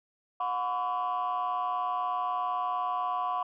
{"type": "tone cluster", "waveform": "sine", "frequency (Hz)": [725, 1012, 1132], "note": ["F#5", "B5", "C#6"], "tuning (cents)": [-35, 42, 36], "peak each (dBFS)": -31, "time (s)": [0.4, 3.43], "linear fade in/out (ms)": 5, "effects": ["tanh soft clip ceiling -23 dBFS"]}